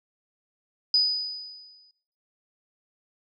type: tone with exponential decay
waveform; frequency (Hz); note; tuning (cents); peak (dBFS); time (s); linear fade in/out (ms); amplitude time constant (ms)
sine; 4974; D#8; -1; -16; 0.94-1.91; 2; 210
effects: noise-tail reverb RT60 0.7 s tail -21 dB re dry